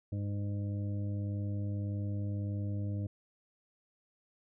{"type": "harmonic tone", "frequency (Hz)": 101.7, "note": "G#2", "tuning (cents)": -36, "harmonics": [1, 2, 3, 5, 6], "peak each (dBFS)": [-33, -42, -44, -52, -53], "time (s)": [0.12, 3.07], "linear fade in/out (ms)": 5, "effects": []}